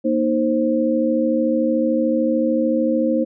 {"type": "tone cluster", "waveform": "sine", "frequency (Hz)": [236.7, 310.2, 527], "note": ["A#3", "D#4", "C5"], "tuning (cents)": [27, -5, 12], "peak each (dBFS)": -20, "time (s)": [0.04, 3.25], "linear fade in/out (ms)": 20, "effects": []}